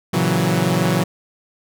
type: chord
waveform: sawtooth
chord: F# dominant seventh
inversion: first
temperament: equal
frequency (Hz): 116.54 / 138.59 / 164.81 / 185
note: A#2 / C#3 / E3 / F#3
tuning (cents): 0 / 0 / 0 / 0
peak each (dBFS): -20 / -19 / -16 / -16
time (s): 0.13-1.04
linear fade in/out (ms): 10
effects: none